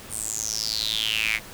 square tone with high-pass filter sweep, 54.8 Hz, A1, 6 cents flat, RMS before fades -27 dBFS, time 0.09-1.4 s, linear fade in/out 50 ms, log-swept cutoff 9400 to 2100 Hz, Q 7.8, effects pink hiss -42 dBFS RMS until 1.53 s

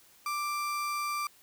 35% pulse tone, 1178 Hz, D6, 5 cents sharp, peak -29 dBFS, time 0.26-1.27 s, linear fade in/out 2 ms, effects white hiss -60 dBFS RMS until 1.42 s

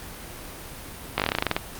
slowing click train, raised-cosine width 0.3 ms, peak -5 dBFS, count 13, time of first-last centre 1.18-1.565 s, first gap 18 ms, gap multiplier 1.1, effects pink hiss -39 dBFS RMS until 1.79 s + Opus 32 kbps

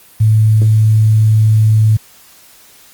sine tone with quantisation, 109 Hz, A2, 16 cents flat, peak -6 dBFS, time 0.2-1.97 s, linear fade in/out 10 ms, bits 6, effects white hiss -43 dBFS RMS until 2.93 s + Opus 32 kbps

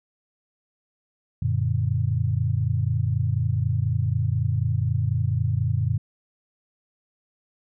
sine chord, Gb augmented, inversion none, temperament equal, 92.5 / 116.54 / 146.83 Hz, Gb2 / Bb2 / D3, 0 / 0 / 0 cents, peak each -25 / -23 / -27 dBFS, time 1.42-5.98 s, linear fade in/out 5 ms, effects none

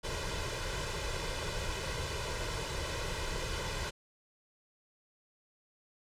pink noise with comb filter, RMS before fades -36 dBFS, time 0.03-3.91 s, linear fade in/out 20 ms, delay 2 ms, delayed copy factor +0.7, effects low-pass 7000 Hz 12 dB/octave

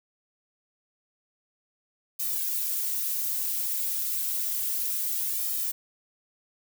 violet noise with flanger, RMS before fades -29 dBFS, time 2.19-5.72 s, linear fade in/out 10 ms, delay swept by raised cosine 1.6 to 6.8 ms, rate 0.3 Hz, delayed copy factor +0.85, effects none

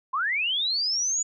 sine linear sweep, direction up, 987.8 to 6970 Hz, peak -23 dBFS, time 0.13-1.23 s, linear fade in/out 10 ms, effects none

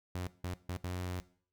sawtooth tone bursts at uneven times, 90.3 Hz, F#2, 42 cents flat, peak -32 dBFS, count 4, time 0.15-0.27 / 0.44-0.54 / 0.69-0.77 / 0.84-1.2 s, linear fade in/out 0 ms, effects noise-tail reverb RT60 0.5 s tail -18 dB re dry

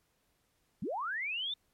sine linear sweep, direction up, 138.59 to 3635 Hz, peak -33 dBFS, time 0.82-1.54 s, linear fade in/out 5 ms, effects pink hiss -75 dBFS RMS until 1.73 s + MP3 64 kbps

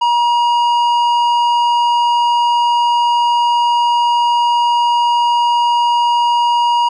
sine tone with tanh clipping, 953 Hz, A#5, 38 cents sharp, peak -12 dBFS, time 0.01-6.89 s, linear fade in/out 10 ms, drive 10 dB, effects none

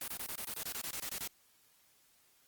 white noise bursts, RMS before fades -40 dBFS, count 14, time 0.01-1.276 s, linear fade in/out 2 ms, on 70 ms, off 22 ms, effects white hiss -68 dBFS RMS until 2.47 s + Opus 32 kbps

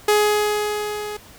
sawtooth tone with level ramp, 419.3 Hz, G#4, 17 cents sharp, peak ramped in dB -9 to -24 dBFS, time 0.08-1.17 s, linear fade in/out 5 ms, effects pink hiss -45 dBFS RMS until 1.38 s

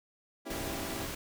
25% pulse chord, A# diminished seventh, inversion none, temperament equal, 233.1 / 277.2 / 329.6 / 392 Hz, A#3 / C#4 / E4 / G4, 0 / 0 / 0 / 0 cents, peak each -44 / -40 / -39 / -42 dBFS, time 0.45-1.07 s, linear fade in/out 20 ms
pink noise, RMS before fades -39 dBFS, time 0.5-1.15 s, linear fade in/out 5 ms
effects none

